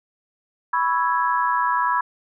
sine chord, C# minor seventh, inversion third, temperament equal, 987.8 / 1108.7 / 1318.5 / 1661.2 Hz, B5 / C#6 / E6 / G#6, 0 / 0 / 0 / 0 cents, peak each -20 / -26 / -26 / -26 dBFS, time 0.73-2.01 s, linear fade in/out 5 ms, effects none

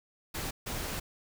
pink noise bursts at uneven times, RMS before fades -36 dBFS, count 2, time 0.34-0.51 / 0.66-1 s, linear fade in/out 10 ms, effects none

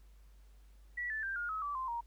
sine tone with pitch steps, 1944 / 1752 / 1579 / 1423.1 / 1282.6 / 1155.9 / 1041.8 / 938.9 Hz, B6 / A6 / G6 / F6 / E6 / D6 / C6 / A#5, -28 / -8 / +12 / +32 / -48 / -28 / -8 / +12 cents, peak -35 dBFS, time 0.97-2.01 s, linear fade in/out 10 ms, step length 130 ms, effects added 50 Hz sine -56 dBFS peak until 2.06 s + pink hiss -72 dBFS RMS until 2.06 s

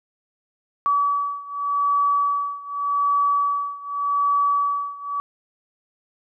sine beating tone pair, 1143 / 1143.85 Hz, D6 / D6, -47 / -46 cents, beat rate 0.85 Hz, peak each -21 / -23 dBFS, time 0.86-5.2 s, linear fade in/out 0 ms, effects none

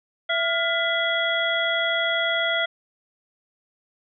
harmonic tone with a mistuned harmonic, 666 Hz, E5, 18 cents sharp, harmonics 1 / 2 / 3 / 5, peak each -26 / -26 / -26 / -26 dBFS, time 0.29-2.66 s, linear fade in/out 10 ms, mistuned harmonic 2, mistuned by +100 cents, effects none

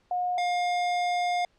sine / square tone pair in turn, 720 / 710.1 Hz, F#5 / F5, -47 / +29 cents, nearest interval unison, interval 24 cents, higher first, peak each -25 dBFS, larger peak neither, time 0.11-0.38 / 0.38-1.45 s, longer second, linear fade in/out 2 ms, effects pink hiss -67 dBFS RMS until 1.58 s + low-pass 5000 Hz 12 dB/octave

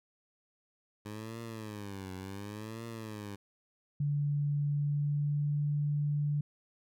15% pulse tone with vibrato, 103.83 Hz, G#2, in tune, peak -34 dBFS, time 1.05-3.36 s, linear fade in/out 10 ms, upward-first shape triangle, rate 0.69 Hz, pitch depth 200 cents each way
sine tone with pitch glide, 145 to 146.6 Hz, D3 to D3, -22 to -3 cents, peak -28 dBFS, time 4-6.41 s, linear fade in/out 5 ms, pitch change +19 cents, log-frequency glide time 4.72-5.63 s
effects none

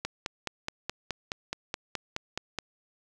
click train, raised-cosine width 0.2 ms, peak -14 dBFS, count 13, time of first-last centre 0.05-2.587 s, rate 4.73 Hz, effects none

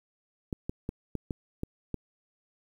clicks, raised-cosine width 3 ms, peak -19 dBFS, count 7, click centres 0.528 / 0.695 / 0.891 / 1.153 / 1.308 / 1.634 / 1.943 s, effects 9-bit

